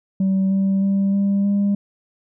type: tone with pitch steps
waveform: sine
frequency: 191.7 / 194.04 / 196.41 / 198.8 / 201.2 Hz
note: G3 / G3 / G3 / G3 / G3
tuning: -38 / -17 / +4 / +25 / +45 cents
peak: -13 dBFS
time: 0.2-1.75 s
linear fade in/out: 5 ms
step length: 310 ms
effects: tanh soft clip ceiling -14 dBFS